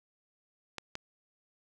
clicks, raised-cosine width 0.2 ms, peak -20 dBFS, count 2, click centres 0.783 / 0.954 s, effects none

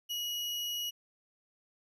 35% pulse tone, 2907 Hz, F#7, 31 cents flat, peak -32 dBFS, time 0.09-0.91 s, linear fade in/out 20 ms, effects none

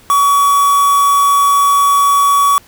triangle tone with quantisation, 1133 Hz, C#6, 37 cents sharp, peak -6 dBFS, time 0.1-2.58 s, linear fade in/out 0 ms, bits 3, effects pink hiss -44 dBFS RMS until 2.67 s

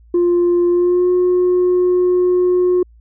sine tone with pitch glide, 349.8 to 360.7 Hz, F4 to F#4, +3 to -44 cents, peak -9 dBFS, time 0.14-2.83 s, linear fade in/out 5 ms, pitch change +53 cents, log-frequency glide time 0.69-1.09 s, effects tanh soft clip ceiling -9 dBFS + added 57 Hz sine -43 dBFS peak until 3 s

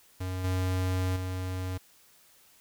square tone with level steps, 92.5 Hz, F#2, in tune, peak -32 / -27 / -32 dBFS, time 0.2-1.78 s, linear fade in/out 10 ms, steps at 0.44 / 1.16 s, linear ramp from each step 5 ms, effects white hiss -60 dBFS RMS until 2.6 s

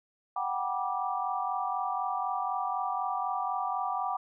sine chord, G major seventh, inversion third, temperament equal with one note detuned, 740 / 784 / 968.6 / 1174.7 Hz, F#5 / G5 / B5 / D6, 0 / 0 / -34 / 0 cents, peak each -34 / -34 / -36 / -34 dBFS, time 0.36-4.17 s, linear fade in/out 5 ms, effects none

